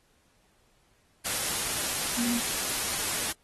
sine tone in noise, 238.5 Hz, A#3, 40 cents sharp, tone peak -28 dBFS, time 2.17-2.4 s, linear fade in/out 20 ms, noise white, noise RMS -30 dBFS, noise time 1.24-3.33 s, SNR -1 dB, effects pink hiss -67 dBFS RMS until 3.43 s + AAC 32 kbps

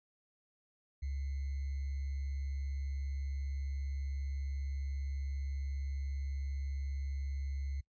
sine tone with sample-and-hold, 68.7 Hz, C#2, 15 cents flat, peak -35 dBFS, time 1.02-7.81 s, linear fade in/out 10 ms, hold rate 2100 Hz, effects noise-tail reverb RT60 0.1 s tail -22 dB re dry + resampled to 16000 Hz

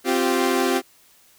sawtooth chord, C suspended fourth, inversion none, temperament equal with one note detuned, 261.6 / 349.2 / 389.3 Hz, C4 / F4 / G4, 0 / 0 / -12 cents, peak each -19 dBFS, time 0.04-0.82 s, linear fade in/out 50 ms, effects white hiss -55 dBFS RMS until 1.38 s

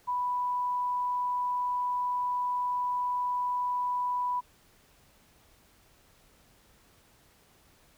sine tone, 987.8 Hz, B5, in tune, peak -27 dBFS, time 0.07-4.41 s, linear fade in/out 20 ms, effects pink hiss -62 dBFS RMS until 7.97 s

